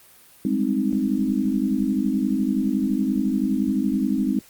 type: chord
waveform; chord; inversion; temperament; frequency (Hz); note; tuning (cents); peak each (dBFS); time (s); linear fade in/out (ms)
sine; Ab major seventh; third; equal; 196 / 207.7 / 261.6 / 311.1; G3 / Ab3 / C4 / Eb4; 0 / 0 / 0 / 0; -28 / -24 / -23 / -26; 0.45-4.39; 2
effects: white hiss -51 dBFS RMS until 4.49 s + Opus 32 kbps